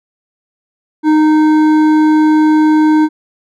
triangle tone with hard clipping, 308.7 Hz, D#4, 14 cents flat, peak -8 dBFS, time 1.03-3.09 s, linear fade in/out 50 ms, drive 13 dB, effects none

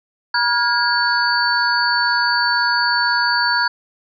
sine tone cluster, 961 / 1420 / 1642 / 4501 Hz, B5 / F6 / G#6 / C#8, -48 / +28 / -20 / +26 cents, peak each -20 dBFS, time 0.34-3.68 s, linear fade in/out 5 ms, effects none

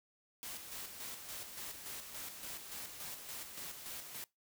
white noise with tremolo, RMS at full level -45 dBFS, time 0.43-4.24 s, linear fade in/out 0 ms, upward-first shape square, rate 3.5 Hz, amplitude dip 45%, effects noise-tail reverb RT60 0.2 s tail -23 dB re dry

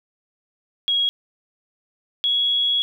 sine tone pair in turn, 3306 / 3341 Hz, G#7 / G#7, -9 / +10 cents, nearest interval unison, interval 19 cents, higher second, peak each -17 dBFS, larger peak neither, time 0.88-1.09 / 2.24-2.82 s, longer second, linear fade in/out 0 ms, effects 9-bit

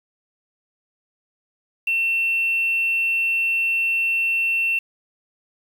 sine tone with quantisation, 2700 Hz, E7, 41 cents sharp, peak -18 dBFS, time 1.87-4.79 s, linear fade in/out 5 ms, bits 7, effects none

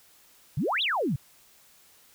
sine exponential two-way sweep, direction up then down, 116.54 to 4024 to 116.54 Hz, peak -24 dBFS, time 0.57-1.16 s, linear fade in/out 5 ms, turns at 0.82 s, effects white hiss -58 dBFS RMS until 2.14 s

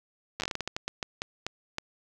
slowing click train, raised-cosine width 0.2 ms, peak -14 dBFS, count 16, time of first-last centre 0.4-1.784 s, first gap 9 ms, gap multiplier 1.29, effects none

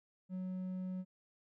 sine tone with hard clipping, 185 Hz, F#3, in tune, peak -39 dBFS, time 0.29-1.05 s, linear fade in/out 50 ms, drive 3 dB, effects none

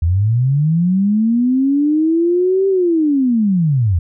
sine linear two-way sweep, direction up then down, 78.8 to 392.2 to 78.8 Hz, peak -11 dBFS, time 0.02-3.99 s, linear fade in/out 5 ms, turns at 2.68 s, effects none

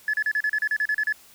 sine tone bursts, 1715 Hz, A6, 45 cents flat, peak -19 dBFS, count 12, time 0.08-1.125 s, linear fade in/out 2 ms, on 55 ms, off 35 ms, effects tanh soft clip ceiling -17 dBFS + white hiss -52 dBFS RMS until 1.34 s

